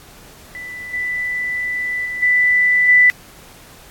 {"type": "tone with level steps", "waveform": "sine", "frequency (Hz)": 1986, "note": "B6", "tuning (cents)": 9, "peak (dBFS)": [-28, -19, -22, -11, -7], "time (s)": [0.55, 3.1], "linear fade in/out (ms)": 0, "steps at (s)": [0.93, 2.05, 2.22, 2.88], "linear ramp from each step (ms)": 10, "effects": ["pink hiss -43 dBFS RMS until 3.9 s", "AAC 64 kbps"]}